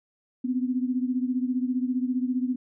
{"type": "beating tone pair", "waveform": "sine", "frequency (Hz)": [249.2, 264.2], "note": ["B3", "C4"], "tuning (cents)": [16, 17], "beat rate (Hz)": 15, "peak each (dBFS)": [-25, -29], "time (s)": [0.44, 2.56], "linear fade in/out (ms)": 10, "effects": []}